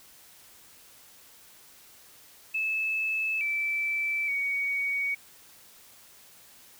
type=tone with pitch steps; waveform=sine; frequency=2610 / 2323 / 2244 Hz; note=E7 / D7 / C#7; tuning=-18 / -20 / +21 cents; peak=-26 dBFS; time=2.54-5.15 s; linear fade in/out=10 ms; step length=870 ms; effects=white hiss -54 dBFS RMS until 6.79 s